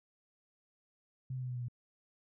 sine tone with pitch steps, 130 / 128.14 / 126.3 / 124.49 / 122.7 / 120.94 Hz, C3 / C3 / B2 / B2 / B2 / B2, -11 / -36 / +39 / +14 / -11 / -36 cents, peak -36 dBFS, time 1.3-1.684 s, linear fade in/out 5 ms, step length 64 ms, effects none

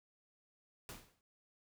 pink noise with exponential decay, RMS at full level -45 dBFS, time 0.89-1.21 s, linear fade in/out 1 ms, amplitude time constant 69 ms, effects none

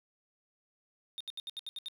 triangle tone bursts, 3666 Hz, A#7, 30 cents flat, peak -36 dBFS, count 8, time 1.18-1.884 s, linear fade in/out 0 ms, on 25 ms, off 72 ms, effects none

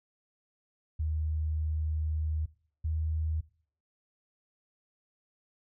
sine tone pair in turn, 77.78 / 78.91 Hz, D#2 / D#2, 0 / +25 cents, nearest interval unison, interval 25 cents, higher second, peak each -28 dBFS, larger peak neither, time 0.99-2.46 / 2.84-3.41 s, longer first, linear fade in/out 10 ms, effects noise-tail reverb RT60 0.5 s tail -20 dB re dry

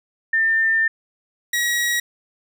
sine / sawtooth tone pair in turn, 1798 / 1909 Hz, A6 / A#6, +37 / +41 cents, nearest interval minor second, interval 104 cents, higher second, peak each -15 dBFS, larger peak neither, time 0.33-0.88 / 1.53-2 s, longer first, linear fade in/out 5 ms, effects none

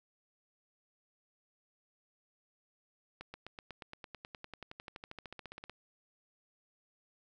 accelerating click train, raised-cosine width 0.3 ms, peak -29 dBFS, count 29, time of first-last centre 3.21-5.696 s, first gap 130 ms, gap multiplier 0.97, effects none

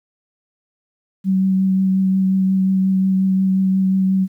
sine tone with vibrato, 190 Hz, F#3, 46 cents sharp, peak -13 dBFS, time 1.24-4.28 s, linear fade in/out 50 ms, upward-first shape triangle, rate 5.6 Hz, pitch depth 15 cents each way, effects 9-bit

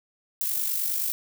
violet noise with amplitude modulation, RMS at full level -25 dBFS, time 0.41-1.12 s, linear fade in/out 0 ms, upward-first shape sine, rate 49.6 Hz, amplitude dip 50%, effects none

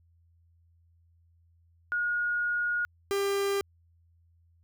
sine / 45% pulse tone pair in turn, 1439 / 397.8 Hz, F#6 / G4, -49 / +25 cents, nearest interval octave + minor seventh, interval 2226 cents, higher first, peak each -26 dBFS, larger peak neither, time 1.92-2.85 / 3.11-3.61 s, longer first, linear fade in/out 0 ms, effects added 84 Hz sine -61 dBFS peak until 4.63 s

